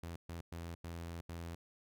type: tone bursts at uneven times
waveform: sawtooth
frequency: 84.4 Hz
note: E2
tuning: 41 cents sharp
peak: -39 dBFS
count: 5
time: 0.03-0.16 / 0.29-0.41 / 0.52-0.75 / 0.84-1.21 / 1.29-1.55 s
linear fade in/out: 5 ms
effects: none